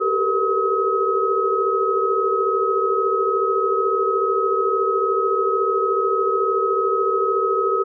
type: tone cluster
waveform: sine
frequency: 387.6 / 401.3 / 449.9 / 486.4 / 1274 Hz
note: G4 / G4 / A4 / B4 / D#6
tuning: -20 / +41 / +39 / -26 / +41 cents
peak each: -22 / -28 / -24 / -28 / -20 dBFS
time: 0-7.84 s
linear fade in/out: 20 ms
effects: none